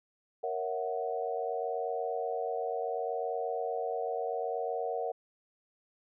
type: chord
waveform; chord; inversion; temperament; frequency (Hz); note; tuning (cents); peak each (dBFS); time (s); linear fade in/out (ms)
sine; F# dominant seventh; first; equal; 466.2 / 554.4 / 659.3 / 740; A#4 / C#5 / E5 / F#5; 0 / 0 / 0 / 0; -35 / -39 / -38 / -36; 0.43-5.12; 10
effects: none